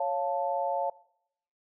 sine chord, Db augmented, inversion none, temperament equal, 554.4 / 698.5 / 880 Hz, Db5 / F5 / A5, 0 / 0 / 0 cents, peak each -31 dBFS, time 0-0.9 s, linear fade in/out 5 ms, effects noise-tail reverb RT60 0.7 s tail -21 dB re dry

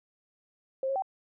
sine tone with pitch steps, 531 / 543 / 772 Hz, C5 / C#5 / G5, +25 / -36 / -27 cents, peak -27 dBFS, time 0.83-1.022 s, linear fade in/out 2 ms, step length 64 ms, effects none

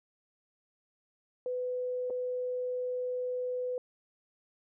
sine tone with dropouts, 500 Hz, B4, 21 cents sharp, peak -31 dBFS, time 1.46-3.78 s, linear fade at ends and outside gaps 1 ms, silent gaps 2.1-2.105 s, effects none

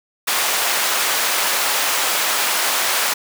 pink high-pass noise, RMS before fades -19 dBFS, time 0.27-3.14 s, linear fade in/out 10 ms, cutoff 810 Hz, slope 12 dB/octave, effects none

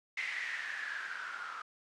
violet noise with low-pass filter sweep, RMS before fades -40 dBFS, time 0.17-1.62 s, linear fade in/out 5 ms, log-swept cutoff 2100 to 1300 Hz, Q 8.4, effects low-pass 7000 Hz 12 dB/octave

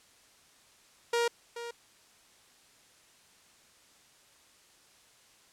sawtooth tone with echo, 471.2 Hz, A#4, 19 cents sharp, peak -22 dBFS, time 1.13-1.28 s, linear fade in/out 5 ms, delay 430 ms, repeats 1, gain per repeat -12 dB, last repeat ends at 1.71 s, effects white hiss -61 dBFS RMS until 5.52 s + low-pass 9000 Hz 12 dB/octave

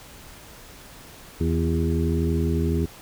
harmonic tone with a mistuned harmonic, 81.8 Hz, E2, 13 cents flat, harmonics 1 / 2 / 3 / 4 / 5, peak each -23 / -26 / -28 / -29 / -30 dBFS, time 1.4-2.86 s, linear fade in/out 10 ms, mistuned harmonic 4, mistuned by +51 cents, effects pink hiss -45 dBFS RMS until 3.01 s

